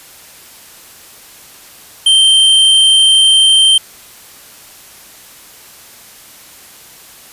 square tone, 3134 Hz, G7, 1 cent flat, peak -6 dBFS, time 2.06-3.78 s, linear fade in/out 5 ms, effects white hiss -38 dBFS RMS until 7.32 s + resampled to 32000 Hz

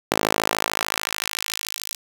sawtooth tone with high-pass filter sweep, 53.6 Hz, A1, 45 cents flat, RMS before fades -26 dBFS, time 0.11-1.95 s, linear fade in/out 5 ms, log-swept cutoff 360 to 5400 Hz, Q 0.75, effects 7-bit

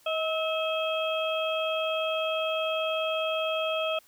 harmonic tone with a mistuned harmonic, 647 Hz, E5, 32 cents flat, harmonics 1 / 2 / 4 / 5, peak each -28 / -34 / -34 / -34 dBFS, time 0.06-3.99 s, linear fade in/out 5 ms, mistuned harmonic 1, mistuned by -33 cents, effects white hiss -60 dBFS RMS until 4.07 s

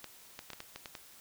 clicks, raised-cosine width 0.2 ms, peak -25 dBFS, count 8, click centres 0.043 / 0.391 / 0.503 / 0.533 / 0.604 / 0.76 / 0.858 / 0.952 s, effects white hiss -56 dBFS RMS until 1.2 s

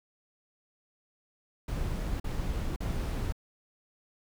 brown noise bursts, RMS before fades -32 dBFS, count 3, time 1.68-3.324 s, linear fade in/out 5 ms, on 520 ms, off 42 ms, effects none

